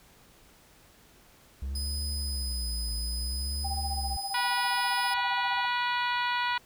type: tone with vibrato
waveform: triangle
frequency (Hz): 65.41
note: C2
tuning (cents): 0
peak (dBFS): -29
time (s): 1.62-4.17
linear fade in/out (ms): 5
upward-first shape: sine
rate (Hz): 0.59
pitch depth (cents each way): 210
type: tone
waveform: sawtooth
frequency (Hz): 5010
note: D#8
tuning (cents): +11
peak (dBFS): -32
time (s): 1.75-5.14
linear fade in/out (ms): 5
type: tone with tremolo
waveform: sine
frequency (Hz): 789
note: G5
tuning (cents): +11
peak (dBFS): -31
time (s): 3.64-5.66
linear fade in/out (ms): 10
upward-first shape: sine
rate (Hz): 15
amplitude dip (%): 90
type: harmonic tone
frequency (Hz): 486.8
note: B4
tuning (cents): -25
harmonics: 2 / 3 / 4 / 5 / 6 / 7 / 8 / 9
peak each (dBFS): -29 / -33 / -35 / -37 / -39 / -40 / -41 / -42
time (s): 4.34-6.58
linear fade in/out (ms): 5
effects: pink hiss -58 dBFS RMS until 6.65 s